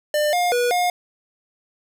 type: tone with pitch steps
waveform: square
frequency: 598 / 710 / 486 / 714 Hz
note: D5 / F5 / B4 / F5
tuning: +31 / +28 / -28 / +38 cents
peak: -18 dBFS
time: 0.14-0.9 s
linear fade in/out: 2 ms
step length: 190 ms
effects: none